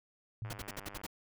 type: tone with exponential decay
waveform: sine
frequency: 111.2 Hz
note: A2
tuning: 19 cents sharp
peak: -35 dBFS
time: 0.42-0.83 s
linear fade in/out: 0 ms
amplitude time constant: 87 ms
type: click train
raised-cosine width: 0.5 ms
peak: -34 dBFS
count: 58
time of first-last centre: 0.45-1.014 s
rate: 101 Hz
type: noise bursts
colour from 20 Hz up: pink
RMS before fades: -41 dBFS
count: 7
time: 0.5-1.066 s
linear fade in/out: 5 ms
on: 32 ms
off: 57 ms
effects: none